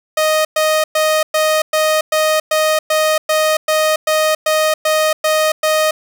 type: tone bursts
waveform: sawtooth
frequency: 622.3 Hz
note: D#5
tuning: in tune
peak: -8 dBFS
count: 15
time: 0.17-5.91 s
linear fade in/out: 5 ms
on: 280 ms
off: 110 ms
effects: none